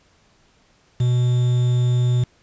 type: tone with quantisation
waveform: triangle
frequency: 123.47 Hz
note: B2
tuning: in tune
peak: -13 dBFS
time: 1-2.24 s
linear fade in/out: 5 ms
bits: 6
effects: pink hiss -58 dBFS RMS until 2.42 s + resampled to 16000 Hz